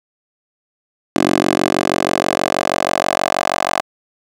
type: tone with high-pass filter sweep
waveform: 10% pulse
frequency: 46.25 Hz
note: F#1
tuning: in tune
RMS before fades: -17 dBFS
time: 1.16-3.81 s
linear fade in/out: 0 ms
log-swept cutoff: 320 to 750 Hz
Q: 2
effects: low-pass 10000 Hz 12 dB/octave